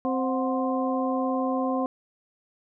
harmonic tone with a mistuned harmonic, 261.6 Hz, C4, in tune, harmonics 1 / 2 / 3 / 4, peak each -26 / -29 / -31 / -32 dBFS, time 0.05-1.86 s, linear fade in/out 0 ms, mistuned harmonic 3, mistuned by -110 cents, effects none

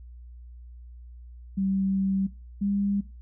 sine tone pair in turn, 193.2 / 200.5 Hz, G3 / G3, -25 / +39 cents, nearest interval minor second, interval 64 cents, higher second, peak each -23 dBFS, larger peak neither, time 1.57-2.27 / 2.61-3.01 s, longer first, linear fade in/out 10 ms, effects noise-tail reverb RT60 0.3 s tail -19 dB re dry + added 60 Hz sine -42 dBFS peak until 3.21 s

